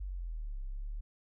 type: linear two-way sweep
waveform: sine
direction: down then up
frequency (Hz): 49 to 32.7 to 37.95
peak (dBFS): -36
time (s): 0-1.01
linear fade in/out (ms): 10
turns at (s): 0.62
effects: none